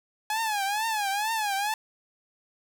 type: tone with vibrato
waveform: sawtooth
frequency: 841 Hz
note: G#5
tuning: 22 cents sharp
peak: -22 dBFS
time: 0.3-1.74 s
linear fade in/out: 2 ms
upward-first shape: triangle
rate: 2.2 Hz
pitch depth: 150 cents each way
effects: none